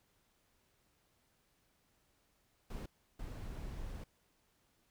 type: noise bursts at uneven times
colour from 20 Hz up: brown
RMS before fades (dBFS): -44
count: 2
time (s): 2.7-2.86 / 3.19-4.04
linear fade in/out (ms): 5
effects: pink hiss -75 dBFS RMS until 4.9 s

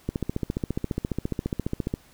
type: click train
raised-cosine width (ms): 3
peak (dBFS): -13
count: 28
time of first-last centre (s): 0.09-1.939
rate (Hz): 14.6
effects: pink hiss -56 dBFS RMS until 2.13 s

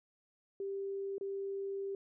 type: tone with dropouts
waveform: sine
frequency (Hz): 393.4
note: G4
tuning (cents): +6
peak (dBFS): -36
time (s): 0.6-1.95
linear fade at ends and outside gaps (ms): 2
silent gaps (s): 1.182-1.21
effects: none

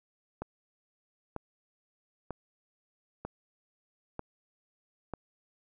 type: click train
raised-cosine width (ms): 1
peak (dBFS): -22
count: 6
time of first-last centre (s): 0.42-5.137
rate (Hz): 1.06
effects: none

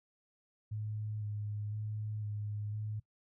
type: tone with vibrato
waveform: sine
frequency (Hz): 105.7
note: G#2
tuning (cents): +31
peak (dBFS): -36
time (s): 0.71-3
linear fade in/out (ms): 10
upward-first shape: square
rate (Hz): 0.99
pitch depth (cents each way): 19
effects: noise-tail reverb RT60 0.1 s tail -20 dB re dry

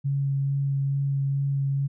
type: tone with vibrato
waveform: sine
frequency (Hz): 138.59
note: C#3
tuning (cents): 0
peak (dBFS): -22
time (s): 0.04-1.88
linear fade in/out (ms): 20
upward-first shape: sine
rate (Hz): 2.3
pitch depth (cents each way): 10
effects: none

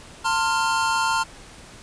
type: chord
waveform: square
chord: F major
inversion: first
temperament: equal with one note detuned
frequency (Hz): 901.1 / 1046.5 / 1396.9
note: A5 / C6 / F6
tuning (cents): +41 / 0 / 0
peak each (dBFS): -24 / -26 / -25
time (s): 0.24-1.24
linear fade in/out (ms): 20
effects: pink hiss -44 dBFS RMS until 1.82 s + resampled to 22050 Hz

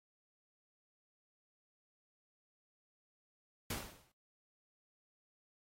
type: noise with exponential decay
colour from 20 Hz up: pink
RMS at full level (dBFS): -37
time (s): 3.7-4.12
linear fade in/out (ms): 5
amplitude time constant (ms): 91
effects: AAC 48 kbps

